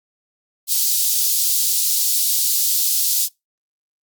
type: high-pass noise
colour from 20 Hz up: white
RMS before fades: -18 dBFS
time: 0.67-3.29 s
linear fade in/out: 50 ms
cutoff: 4000 Hz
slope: 24 dB/octave
effects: noise-tail reverb RT60 0.2 s tail -24 dB re dry + Opus 48 kbps